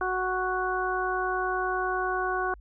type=harmonic tone; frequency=370 Hz; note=F#4; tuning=in tune; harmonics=1 / 2 / 3 / 4; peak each=-31 / -31 / -31 / -31 dBFS; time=0.01-2.54 s; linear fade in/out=2 ms; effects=added 50 Hz sine -46 dBFS peak until 2.6 s